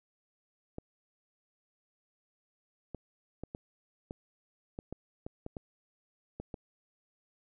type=clicks; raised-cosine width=2 ms; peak=-26 dBFS; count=12; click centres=0.784 / 2.947 / 3.436 / 3.549 / 4.109 / 4.789 / 4.926 / 5.265 / 5.464 / 5.568 / 6.4 / 6.542 s; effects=none